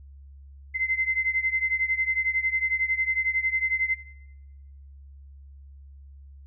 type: beating tone pair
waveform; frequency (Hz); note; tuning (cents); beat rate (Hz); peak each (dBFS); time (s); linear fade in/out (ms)
sine; 2064 / 2075; C7 / C7; -24 / -15; 11; -25 / -29; 0.74-3.95; 20
effects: noise-tail reverb RT60 1.0 s tail -19 dB re dry + added 69 Hz sine -44 dBFS peak until 6.46 s